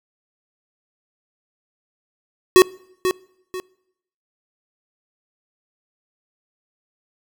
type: tone with echo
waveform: square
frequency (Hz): 370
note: F#4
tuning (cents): 0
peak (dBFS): -7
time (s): 2.56-2.62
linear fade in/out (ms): 0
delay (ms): 490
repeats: 2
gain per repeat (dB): -10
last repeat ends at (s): 3.6
effects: noise-tail reverb RT60 0.8 s tail -25 dB re dry